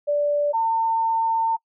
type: tone pair in turn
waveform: sine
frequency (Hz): 584 / 903.9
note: D5 / A5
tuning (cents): -10 / +46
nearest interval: minor sixth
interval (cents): 756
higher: second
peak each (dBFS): -18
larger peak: neither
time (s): 0.07-0.53 / 0.53-1.57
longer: second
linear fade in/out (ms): 20
effects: noise-tail reverb RT60 0.1 s tail -25 dB re dry